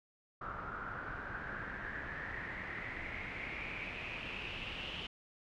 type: noise with low-pass filter sweep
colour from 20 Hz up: pink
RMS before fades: -43 dBFS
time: 0.41-5.07 s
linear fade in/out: 5 ms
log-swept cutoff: 1300 to 3000 Hz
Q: 7.3
effects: none